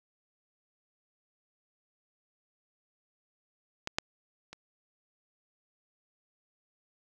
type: clicks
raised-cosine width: 0.2 ms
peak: -16 / -10 / -27 dBFS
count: 3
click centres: 3.874 / 3.985 / 4.53 s
effects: none